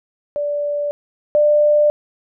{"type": "tone pair in turn", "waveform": "sine", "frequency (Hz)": [583, 594.6], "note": ["D5", "D5"], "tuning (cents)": [-13, 21], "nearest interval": "unison", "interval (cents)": 34, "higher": "second", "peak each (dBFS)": [-18, -10], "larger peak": "second", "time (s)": [[0.36, 0.91], [1.35, 1.9]], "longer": "neither", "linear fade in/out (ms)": 0, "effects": []}